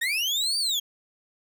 35% pulse linear two-way sweep, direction up then down, 1790 to 4700 to 3202 Hz, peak -22 dBFS, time 0.01-0.8 s, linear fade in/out 10 ms, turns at 0.58 s, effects none

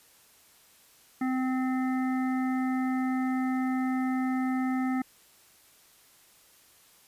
harmonic tone, 258.3 Hz, C4, 22 cents flat, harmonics 1 / 3 / 5 / 7 / 8, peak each -26 / -36 / -40 / -43 / -44 dBFS, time 1.21-5.02 s, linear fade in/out 5 ms, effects white hiss -59 dBFS RMS until 7.07 s + resampled to 32000 Hz

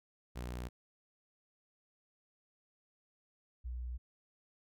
sawtooth / sine tone pair in turn, 61 / 61 Hz, B1 / B1, -21 / -21 cents, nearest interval unison, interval 0 cents, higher neither, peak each -36 / -38 dBFS, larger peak first, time 0.35-0.69 / 3.64-3.98 s, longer neither, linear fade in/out 20 ms, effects none

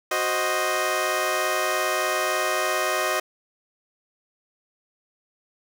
15% pulse chord, C diminished, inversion second, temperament equal, 370 / 523.3 / 622.3 Hz, Gb4 / C5 / Eb5, 0 / 0 / 0 cents, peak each -22 / -22 / -18 dBFS, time 0.11-3.2 s, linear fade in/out 5 ms, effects none

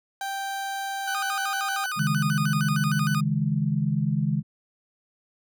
30% pulse tone, 784 Hz, G5, in tune, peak -26 dBFS, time 0.21-1.86 s, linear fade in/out 2 ms
40% pulse tone with vibrato, 1358 Hz, F6, 49 cents flat, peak -27 dBFS, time 1.07-3.21 s, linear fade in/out 10 ms, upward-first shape square, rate 6.5 Hz, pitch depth 170 cents each way
sine chord, C# suspended second, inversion none, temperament equal with one note detuned, 138.59 / 158.37 / 207.7 Hz, C#3 / D#3 / G#3, 0 / +31 / 0 cents, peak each -26 / -25 / -27 dBFS, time 1.96-4.43 s, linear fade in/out 50 ms
effects none

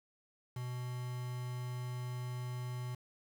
triangle tone with quantisation, 124.1 Hz, B2, 9 cents sharp, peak -36 dBFS, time 0.56-2.95 s, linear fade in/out 5 ms, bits 8, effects none

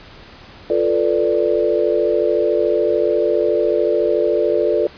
sine chord, B half-diminished seventh, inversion second, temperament equal, 349.2 / 440 / 493.9 / 587.3 Hz, F4 / A4 / B4 / D5, 0 / 0 / 0 / 0 cents, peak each -20 / -18 / -21 / -19 dBFS, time 0.7-4.87 s, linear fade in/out 2 ms, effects pink hiss -41 dBFS RMS until 4.97 s + resampled to 11025 Hz

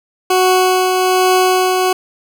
20% pulse tone with tremolo, 370 Hz, F#4, in tune, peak -4 dBFS, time 0.3-1.93 s, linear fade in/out 5 ms, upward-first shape triangle, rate 1.2 Hz, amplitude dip 35%, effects none

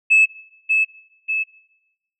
sine tone with echo, 2606 Hz, E7, 20 cents flat, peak -8 dBFS, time 0.1-0.26 s, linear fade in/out 20 ms, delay 590 ms, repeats 2, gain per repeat -5 dB, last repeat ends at 1.44 s, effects noise-tail reverb RT60 1.0 s tail -21 dB re dry + tanh soft clip ceiling -6 dBFS

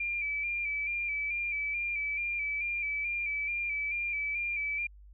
sine tone with vibrato, 2349 Hz, D7, in tune, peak -30 dBFS, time 0-4.87 s, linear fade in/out 5 ms, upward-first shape square, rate 2.3 Hz, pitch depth 34 cents each way, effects added 50 Hz sine -50 dBFS peak until 5.13 s

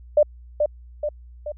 sine tone with echo, 596 Hz, D5, 25 cents sharp, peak -11 dBFS, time 0.17-0.23 s, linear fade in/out 5 ms, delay 430 ms, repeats 3, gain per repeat -5 dB, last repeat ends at 1.52 s, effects added 60 Hz sine -41 dBFS peak until 1.57 s

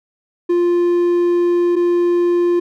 triangle tone pair in turn, 349.2 / 349.2 Hz, F4 / F4, 0 / 0 cents, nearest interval unison, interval 0 cents, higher neither, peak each -10 dBFS, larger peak neither, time 0.49-1.76 / 1.76-2.6 s, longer first, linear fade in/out 10 ms, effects none

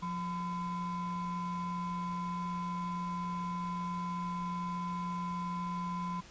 triangle ring-modulated tone, 595 Hz, D5, 22 cents sharp, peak -29 dBFS, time 0.02-6.21 s, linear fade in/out 10 ms, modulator 418 Hz, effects pink hiss -54 dBFS RMS until 6.3 s + resampled to 16000 Hz

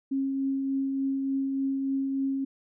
sine tone with tremolo, 270.9 Hz, C#4, 40 cents flat, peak -24 dBFS, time 0.11-2.45 s, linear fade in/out 10 ms, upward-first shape triangle, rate 3.4 Hz, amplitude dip 30%, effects none

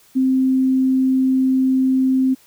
sine tone, 261.6 Hz, C4, in tune, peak -13 dBFS, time 0.15-2.35 s, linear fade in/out 20 ms, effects white hiss -52 dBFS RMS until 2.46 s

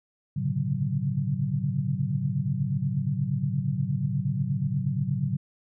sine tone cluster, 104.8 / 118.1 / 137.6 / 146 / 186.6 Hz, G#2 / A#2 / C#3 / D3 / F#3, +16 / +23 / -12 / -10 / +15 cents, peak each -35 / -33 / -28 / -30 / -31 dBFS, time 0.36-5.37 s, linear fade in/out 10 ms, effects none

